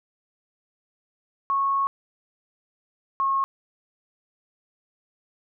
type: tone pair in turn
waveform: sine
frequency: 1100 / 1086.7 Hz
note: C#6 / C#6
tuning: -14 / -35 cents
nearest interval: unison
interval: 21 cents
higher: first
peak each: -20 dBFS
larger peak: neither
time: 1.5-1.87 / 3.2-3.44 s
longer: first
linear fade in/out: 0 ms
effects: none